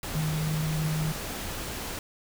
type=tone in noise; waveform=sine; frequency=155.56 Hz; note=D#3; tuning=in tune; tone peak=-26 dBFS; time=0.15-1.12 s; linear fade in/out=2 ms; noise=pink; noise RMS=-35 dBFS; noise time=0.03-1.99 s; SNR=+6 dB; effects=none